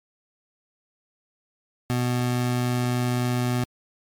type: tone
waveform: 25% pulse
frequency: 123.47 Hz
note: B2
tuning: in tune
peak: -18 dBFS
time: 1.9-3.64 s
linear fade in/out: 0 ms
effects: MP3 96 kbps